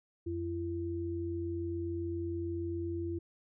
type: tone pair together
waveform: sine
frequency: 88.6 / 338.5 Hz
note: F2 / E4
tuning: +25 / +46 cents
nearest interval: octave + major seventh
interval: 2321 cents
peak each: -38 / -35 dBFS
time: 0.26-3.19 s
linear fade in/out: 10 ms
effects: none